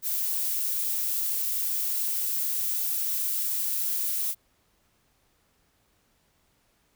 violet noise, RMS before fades -28 dBFS, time 0.02-4.35 s, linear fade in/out 50 ms, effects pink hiss -68 dBFS RMS until 6.95 s

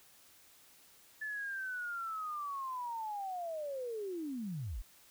sine linear sweep, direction down, 1744 to 32.7 Hz, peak -37 dBFS, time 1.21-4.82 s, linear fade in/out 10 ms, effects white hiss -62 dBFS RMS until 5.1 s

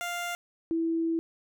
15% pulse / sine tone pair in turn, 698.5 / 329.1 Hz, F5 / E4, 0 / -3 cents, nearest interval octave + minor second, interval 1303 cents, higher first, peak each -25 dBFS, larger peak neither, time 0.01-0.35 / 0.71-1.19 s, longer second, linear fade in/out 0 ms, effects none

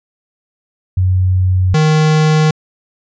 sine / square tone pair in turn, 92.5 / 155.17 Hz, F#2 / D#3, 0 / -4 cents, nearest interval major sixth, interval 896 cents, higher second, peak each -9 dBFS, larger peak neither, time 0.97-1.74 / 1.74-2.51 s, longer neither, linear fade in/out 5 ms, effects resampled to 16000 Hz

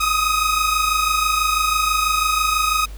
sawtooth tone pair together, 1244.5 / 1270.6 Hz, D#6 / D#6, 0 / +36 cents, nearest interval unison, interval 36 cents, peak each -16 dBFS, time 0-2.86 s, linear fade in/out 10 ms, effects added 50 Hz sine -31 dBFS peak until 2.97 s + pink hiss -46 dBFS RMS until 2.97 s

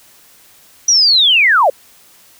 sine linear sweep, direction down, 5920 to 490 Hz, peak -7 dBFS, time 0.88-1.7 s, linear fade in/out 5 ms, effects white hiss -46 dBFS RMS until 2.39 s

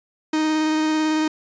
45% pulse tone with vibrato, 311.1 Hz, D#4, in tune, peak -18 dBFS, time 0.33-1.28 s, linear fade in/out 5 ms, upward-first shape square, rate 18 Hz, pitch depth 9 cents each way, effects resampled to 16000 Hz

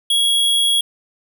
square tone, 3321 Hz, G#7, 1 cent flat, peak -14 dBFS, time 0.1-0.81 s, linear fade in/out 5 ms, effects none

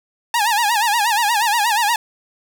sawtooth tone with vibrato, 883 Hz, A5, 6 cents sharp, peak -11 dBFS, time 0.34-1.96 s, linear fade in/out 2 ms, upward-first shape sine, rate 8.4 Hz, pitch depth 150 cents each way, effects 8-bit

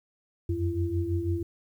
sine tone cluster, 87 / 93.1 / 338.7 Hz, F2 / F#2 / E4, -6 / +11 / +47 cents, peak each -30 dBFS, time 0.49-1.43 s, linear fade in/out 5 ms, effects 10-bit

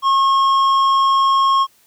sine tone with tanh clipping, 1084 Hz, C#6, 39 cents flat, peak -13 dBFS, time 0.02-1.67 s, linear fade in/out 50 ms, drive 9 dB, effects white hiss -55 dBFS RMS until 1.86 s

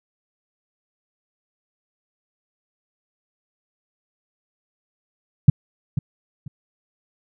sine tone with echo, 138.9 Hz, C#3, 4 cents sharp, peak -3 dBFS, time 5.48-5.5 s, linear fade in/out 5 ms, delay 490 ms, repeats 2, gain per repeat -13 dB, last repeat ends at 6.48 s, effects none

